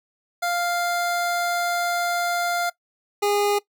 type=tone pair in turn; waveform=25% pulse; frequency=698.5 / 409.8 Hz; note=F5 / G#4; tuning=0 / -23 cents; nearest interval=major sixth; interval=923 cents; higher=first; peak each=-18 / -15 dBFS; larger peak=second; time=0.42-2.7 / 3.22-3.59 s; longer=first; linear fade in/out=10 ms; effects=noise-tail reverb RT60 0.1 s tail -20 dB re dry